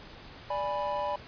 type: chord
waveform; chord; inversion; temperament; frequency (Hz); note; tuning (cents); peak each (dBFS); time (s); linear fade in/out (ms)
triangle; G# diminished; second; equal; 587.3 / 830.6 / 987.8; D5 / G#5 / B5; 0 / 0 / 0; -31 / -33 / -31; 0.5-1.16; 5
effects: pink hiss -48 dBFS RMS until 1.27 s + resampled to 11025 Hz